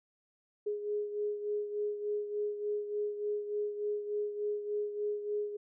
sine beating tone pair, 415.6 / 419 Hz, G#4 / G#4, +1 / +15 cents, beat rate 3.4 Hz, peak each -33 / -40 dBFS, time 0.66-5.57 s, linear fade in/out 10 ms, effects none

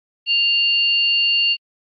sine tone pair together, 2794 / 4426 Hz, F7 / C#8, 0 / -3 cents, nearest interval minor sixth, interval 797 cents, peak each -15 / -21 dBFS, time 0.26-1.57 s, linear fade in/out 50 ms, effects AAC 48 kbps

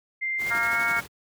sine tone with pitch glide, 2093 to 2207 Hz, C7 to C#7, 0 to -8 cents, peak -25 dBFS, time 0.21-1.01 s, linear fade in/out 20 ms, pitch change +92 cents, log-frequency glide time 0.44-0.82 s
pink noise with tremolo, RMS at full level -36 dBFS, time 0.38-1.08 s, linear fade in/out 50 ms, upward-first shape square, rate 12 Hz, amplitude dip 40%
harmonic tone, 232.2 Hz, A#3, 7 cents flat, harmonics 3 / 4 / 5 / 6 / 7 / 8, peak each -37 / -34 / -37 / -26 / -31 / -33 dBFS, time 0.5-1.01 s, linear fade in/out 20 ms
effects high-pass 100 Hz 12 dB/octave

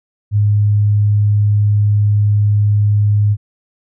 sine tone, 103.83 Hz, G#2, in tune, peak -9 dBFS, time 0.31-3.37 s, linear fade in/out 50 ms, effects none

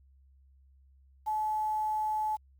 sine tone with quantisation, 860 Hz, A5, 40 cents flat, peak -28 dBFS, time 1.26-2.37 s, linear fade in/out 20 ms, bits 9, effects added 67 Hz sine -58 dBFS peak until 2.59 s

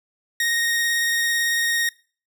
sawtooth tone with vibrato, 1864.7 Hz, A#6, in tune, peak -16 dBFS, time 0.4-1.89 s, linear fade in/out 2 ms, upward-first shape square, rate 18 Hz, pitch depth 9 cents each way, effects noise-tail reverb RT60 0.4 s tail -23 dB re dry

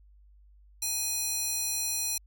square tone with high-pass filter, 830.6 Hz, G#5, in tune, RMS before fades -31 dBFS, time 0.82-2.18 s, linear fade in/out 5 ms, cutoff 6100 Hz, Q 1.2, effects added 50 Hz sine -54 dBFS peak until 2.26 s

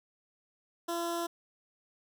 15% pulse tone with notch filter, 340.2 Hz, F4, 45 cents flat, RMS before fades -34 dBFS, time 0.88-1.27 s, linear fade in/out 10 ms, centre 2200 Hz, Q 1.3, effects none

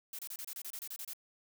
blue noise bursts, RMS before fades -43 dBFS, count 12, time 0.13-1.134 s, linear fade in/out 2 ms, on 58 ms, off 28 ms, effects none

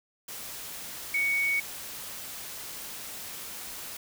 sine tone in noise, 2232 Hz, C#7, 11 cents sharp, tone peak -24 dBFS, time 1.14-1.6 s, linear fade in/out 5 ms, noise white, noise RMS -40 dBFS, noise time 0.28-3.97 s, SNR +13 dB, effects none

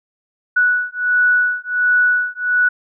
sine beating tone pair, 1474 / 1475.4 Hz, F#6 / F#6, -7 / -5 cents, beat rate 1.4 Hz, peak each -16 dBFS, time 0.56-2.69 s, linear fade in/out 10 ms, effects none

